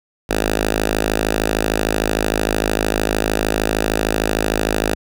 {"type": "tone with notch filter", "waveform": "5% pulse", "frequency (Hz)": 53.2, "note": "G#1", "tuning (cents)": 42, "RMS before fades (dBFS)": -19, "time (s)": [0.29, 4.95], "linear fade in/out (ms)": 10, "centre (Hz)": 130, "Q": 0.79, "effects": []}